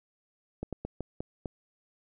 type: slowing click train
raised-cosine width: 2 ms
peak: -21 dBFS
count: 6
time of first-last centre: 0.63-1.458 s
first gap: 97 ms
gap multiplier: 1.27
effects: none